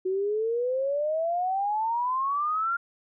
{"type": "exponential sweep", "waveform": "sine", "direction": "up", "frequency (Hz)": [367.8, 1407], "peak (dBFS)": -24, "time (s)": [0.05, 2.77], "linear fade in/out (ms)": 10, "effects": []}